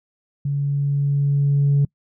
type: tone with level ramp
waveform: sine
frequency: 141.7 Hz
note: C#3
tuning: 38 cents sharp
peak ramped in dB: -19 to -11 dBFS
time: 0.45-1.85 s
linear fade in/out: 5 ms
effects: noise-tail reverb RT60 0.1 s tail -26 dB re dry + tanh soft clip ceiling -11 dBFS